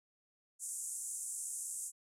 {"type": "band-pass noise", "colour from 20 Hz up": "white", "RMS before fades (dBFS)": -42, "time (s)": [0.59, 1.92], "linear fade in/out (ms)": 50, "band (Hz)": [7000, 10000], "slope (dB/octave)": 48, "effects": []}